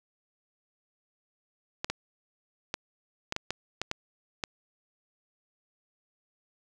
clicks, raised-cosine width 0.2 ms, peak -13 dBFS, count 9, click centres 1.845 / 1.9 / 2.741 / 3.324 / 3.364 / 3.506 / 3.816 / 3.914 / 4.438 s, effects none

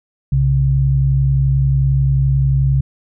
sine tone pair together, 63.76 / 135.1 Hz, C2 / C#3, -44 / -44 cents, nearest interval octave + minor second, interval 1300 cents, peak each -17 / -12 dBFS, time 0.32-2.81 s, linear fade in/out 5 ms, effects none

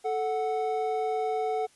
triangle tone pair together, 438.2 / 740 Hz, A4 / F#5, -7 / 0 cents, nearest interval major sixth, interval 907 cents, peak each -27 dBFS, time 0.04-1.67 s, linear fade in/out 20 ms, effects white hiss -61 dBFS RMS until 1.75 s + resampled to 24000 Hz

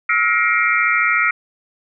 sine tone cluster, 1303 / 1417 / 1902 / 2130 / 2338 Hz, E6 / F6 / A#6 / C7 / D7, -20 / +25 / +34 / +30 / -8 cents, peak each -20 dBFS, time 0.09-1.31 s, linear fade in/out 5 ms, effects none

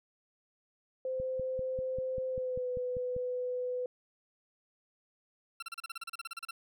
sine tone with pitch glide, 518 to 499.2 Hz, C5 to B4, -17 to +19 cents, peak -32 dBFS, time 1.05-3.86 s, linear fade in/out 2 ms, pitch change -64 cents, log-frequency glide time 2.28-2.69 s
click train, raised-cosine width 5 ms, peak -31 dBFS, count 11, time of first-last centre 1.2-3.165 s, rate 5.09 Hz
20% pulse tone bursts, 1354 Hz, E6, 46 cents sharp, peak -33 dBFS, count 16, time 5.6-6.51 s, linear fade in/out 5 ms, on 25 ms, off 34 ms
effects none

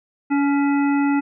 harmonic tone with a mistuned harmonic, 283.2 Hz, C#4, 37 cents sharp, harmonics 1 / 3 / 5 / 7 / 9, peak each -16 / -26 / -30 / -33 / -35 dBFS, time 0.3-1.21 s, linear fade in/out 20 ms, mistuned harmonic 5, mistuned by -34 cents, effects none

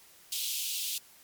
pink high-pass noise, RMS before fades -34 dBFS, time 0.32-0.98 s, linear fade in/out 2 ms, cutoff 2800 Hz, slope 48 dB/octave, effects white hiss -57 dBFS RMS until 1.23 s + MP3 96 kbps

